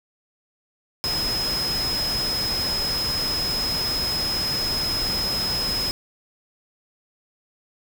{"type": "tone in noise", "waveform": "sine", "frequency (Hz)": 5110, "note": "D#8", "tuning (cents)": 45, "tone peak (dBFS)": -23, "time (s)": [1.04, 5.91], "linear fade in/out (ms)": 0, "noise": "pink", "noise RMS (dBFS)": -30, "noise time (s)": [1.04, 5.91], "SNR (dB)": 4, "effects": []}